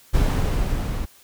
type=noise with level ramp; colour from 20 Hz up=brown; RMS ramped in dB=-17 to -26 dBFS; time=0.13-1.06 s; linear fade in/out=20 ms; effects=white hiss -52 dBFS RMS until 1.23 s